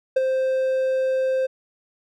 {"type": "tone with ADSR envelope", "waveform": "triangle", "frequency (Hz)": 523.3, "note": "C5", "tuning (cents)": 0, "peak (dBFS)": -11, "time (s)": [0.16, 1.47], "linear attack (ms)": 9, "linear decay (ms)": 21, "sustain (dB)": -6, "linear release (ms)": 16, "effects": []}